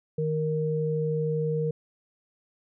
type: tone pair together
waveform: sine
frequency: 155.58 / 466.2 Hz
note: D#3 / A#4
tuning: 0 / 0 cents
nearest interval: octave + perfect fifth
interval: 1900 cents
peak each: -27 dBFS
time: 0.18-1.71 s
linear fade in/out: 5 ms
effects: none